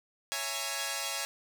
5% pulse chord, A# half-diminished seventh, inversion first, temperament equal with one note detuned, 554.4 / 666.9 / 830.6 / 932.3 Hz, C#5 / E5 / G#5 / A#5, 0 / +20 / 0 / 0 cents, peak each -27 / -27 / -25 / -29 dBFS, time 0.32-1.25 s, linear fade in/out 0 ms, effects none

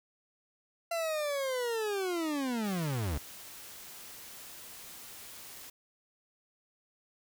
40% pulse linear sweep, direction down, 683 to 65.41 Hz, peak -30 dBFS, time 0.91-3.18 s, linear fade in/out 5 ms
white noise, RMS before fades -48 dBFS, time 2.64-5.7 s, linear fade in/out 5 ms
effects none

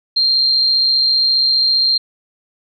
sine tone with amplitude modulation, 4186 Hz, C8, in tune, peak -9 dBFS, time 0.16-1.98 s, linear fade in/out 10 ms, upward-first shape sine, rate 135 Hz, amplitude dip 45%, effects none

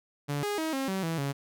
sawtooth tone with pitch steps, 144.3 / 412.3 / 318.2 / 268.8 / 191.2 / 164.2 / 139.7 Hz, D3 / G#4 / D#4 / C4 / G3 / E3 / C#3, -30 / -13 / +39 / +47 / -43 / -6 / +14 cents, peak -25 dBFS, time 0.28-1.33 s, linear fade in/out 20 ms, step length 150 ms, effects none

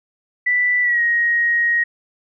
sine tone with pitch glide, 1975.5 to 1881.9 Hz, B6 to A#6, 0 to +16 cents, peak -14 dBFS, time 0.46-1.84 s, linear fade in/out 10 ms, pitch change -84 cents, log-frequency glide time 0.82-1.01 s, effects none

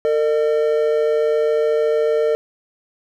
triangle tone pair together, 453.5 / 605.3 Hz, A#4 / D#5, -48 / -48 cents, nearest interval perfect fourth, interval 500 cents, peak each -14 / -18 dBFS, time 0.05-2.35 s, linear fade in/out 0 ms, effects none

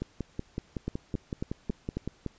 two click trains, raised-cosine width 3 ms, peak -18 / -19 dBFS, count 5 / 13, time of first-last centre 0.88-1.97 / 0.02-2.263 s, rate 3.67 / 5.35 Hz, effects pink hiss -61 dBFS RMS until 2.38 s + resampled to 16000 Hz

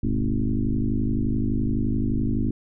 sine tone with frequency modulation, 115.8 Hz, A#2, 11 cents flat, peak -20 dBFS, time 0.03-2.51 s, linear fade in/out 5 ms, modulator 51.7 Hz, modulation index 3.6, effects none

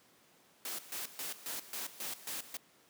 white noise with tremolo, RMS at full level -40 dBFS, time 0.65-2.57 s, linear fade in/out 2 ms, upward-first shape square, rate 3.7 Hz, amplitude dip 80%, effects pink hiss -65 dBFS RMS until 2.89 s + high-pass 200 Hz 12 dB/octave

